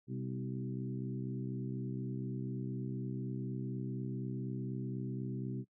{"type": "harmonic tone with a mistuned harmonic", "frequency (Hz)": 64.1, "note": "C2", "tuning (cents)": -35, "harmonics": [2, 3, 4, 5, 6], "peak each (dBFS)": [-39, -43, -45, -47, -49], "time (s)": [0.07, 5.65], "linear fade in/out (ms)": 50, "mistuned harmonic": 3, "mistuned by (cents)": 38, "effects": ["noise-tail reverb RT60 0.1 s tail -20 dB re dry"]}